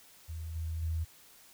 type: tone with level steps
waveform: sine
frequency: 81 Hz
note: E2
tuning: 30 cents flat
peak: -37 / -33 / -30 dBFS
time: 0.28-1.05 s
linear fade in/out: 20 ms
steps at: 0.55 / 0.82 s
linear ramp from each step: 10 ms
effects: white hiss -58 dBFS RMS until 1.53 s